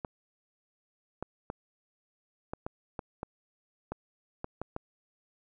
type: clicks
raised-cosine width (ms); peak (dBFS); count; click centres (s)
1; -21; 11; 0.048 / 1.226 / 1.501 / 2.535 / 2.665 / 2.992 / 3.231 / 3.92 / 4.444 / 4.616 / 4.764
effects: none